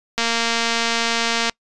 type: click train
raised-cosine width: 0.2 ms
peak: -3 dBFS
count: 305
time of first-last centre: 0.18-1.496 s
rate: 231 Hz
effects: noise-tail reverb RT60 0.1 s tail -26 dB re dry + resampled to 24000 Hz